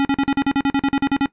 square tone bursts, 277.2 Hz, C#4, in tune, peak -15 dBFS, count 14, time 0-1.258 s, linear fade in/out 0 ms, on 49 ms, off 44 ms, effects noise-tail reverb RT60 0.1 s tail -18 dB re dry + resampled to 8000 Hz

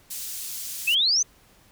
pink high-pass noise, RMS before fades -34 dBFS, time 0.1-0.95 s, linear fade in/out 10 ms, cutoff 5900 Hz, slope 12 dB/octave
sine exponential sweep, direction up, 2522 to 6380 Hz, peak -18 dBFS, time 0.87-1.23 s, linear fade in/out 10 ms
effects pink hiss -57 dBFS RMS until 1.71 s

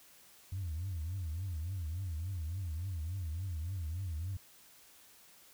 sine tone with vibrato, 86.5 Hz, F2, 16 cents flat, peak -34 dBFS, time 0.52-4.37 s, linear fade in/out 5 ms, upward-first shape triangle, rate 3.5 Hz, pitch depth 260 cents each way, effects tanh soft clip ceiling -32 dBFS + white hiss -60 dBFS RMS until 5.53 s

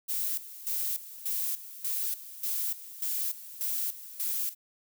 violet noise with tremolo, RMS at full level -31 dBFS, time 0.08-4.55 s, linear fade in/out 20 ms, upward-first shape square, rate 1.7 Hz, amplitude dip 80%, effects none

